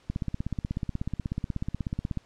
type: click train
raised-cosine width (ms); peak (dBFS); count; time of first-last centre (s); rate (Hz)
5; -17; 35; 0.1-2.173; 16.4
effects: pink hiss -61 dBFS RMS until 2.25 s + low-pass 6000 Hz 12 dB/octave